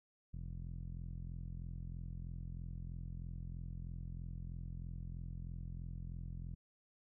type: tone with low-pass filter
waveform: sawtooth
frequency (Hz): 43.11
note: F1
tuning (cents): -22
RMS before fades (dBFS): -45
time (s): 0.33-6.55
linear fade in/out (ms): 10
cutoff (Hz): 150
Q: 2.3
effects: none